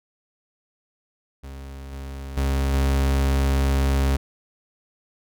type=tone with level steps; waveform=40% pulse; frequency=68 Hz; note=C#2; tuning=33 cents flat; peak=-34 / -31 / -19 / -17 dBFS; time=1.43-4.17 s; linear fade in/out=10 ms; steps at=1.92 / 2.37 / 2.73 s; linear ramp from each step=5 ms; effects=none